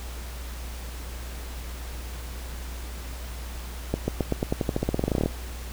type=accelerating click train; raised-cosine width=2 ms; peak=-10 dBFS; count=21; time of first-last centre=3.94-5.26 s; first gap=140 ms; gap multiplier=0.91; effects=added 60 Hz sine -34 dBFS peak until 5.72 s + pink hiss -42 dBFS RMS until 5.72 s